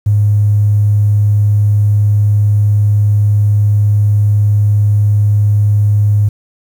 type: tone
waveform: triangle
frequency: 103.83 Hz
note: G#2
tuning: in tune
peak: -3 dBFS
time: 0.06-6.29 s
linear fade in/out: 10 ms
effects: tanh soft clip ceiling -5 dBFS + 7-bit